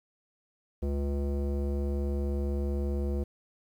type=tone with low-pass filter; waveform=square; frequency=70.6 Hz; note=C#2; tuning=32 cents sharp; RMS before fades=-30 dBFS; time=0.82-3.24 s; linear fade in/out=10 ms; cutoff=460 Hz; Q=2; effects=10-bit